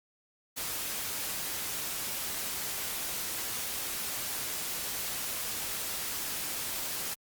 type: noise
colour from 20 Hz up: white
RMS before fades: -35 dBFS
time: 0.56-7.15 s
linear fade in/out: 20 ms
effects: Opus 48 kbps